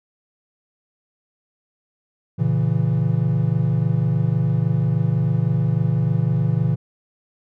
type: chord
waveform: triangle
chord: A# diminished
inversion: none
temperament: equal with one note detuned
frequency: 115 / 138.59 / 164.81 Hz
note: A#2 / C#3 / E3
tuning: -23 / 0 / 0 cents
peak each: -19 dBFS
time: 2.38-6.76 s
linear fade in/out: 20 ms
effects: none